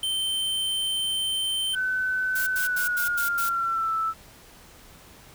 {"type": "tone", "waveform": "square", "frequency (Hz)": 3104, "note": "G7", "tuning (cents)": -18, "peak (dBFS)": -25, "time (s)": [0.03, 1.75], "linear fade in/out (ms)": 2}
{"type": "tone with pitch glide", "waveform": "sine", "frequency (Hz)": [1514, 1318], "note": ["F#6", "E6"], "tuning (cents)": [39, -1], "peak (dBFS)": -23, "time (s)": [1.73, 4.14], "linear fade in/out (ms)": 50, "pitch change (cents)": -240, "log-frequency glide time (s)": [2.52, 3.94]}
{"type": "noise bursts", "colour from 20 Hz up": "blue", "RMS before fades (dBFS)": -31, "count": 6, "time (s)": [2.35, 3.495], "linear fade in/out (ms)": 10, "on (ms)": 120, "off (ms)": 85}
{"effects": ["pink hiss -50 dBFS RMS until 5.34 s"]}